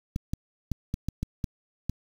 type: clicks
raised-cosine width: 5 ms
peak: -16 dBFS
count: 8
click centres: 0.161 / 0.335 / 0.717 / 0.941 / 1.086 / 1.23 / 1.442 / 1.896 s
effects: 7-bit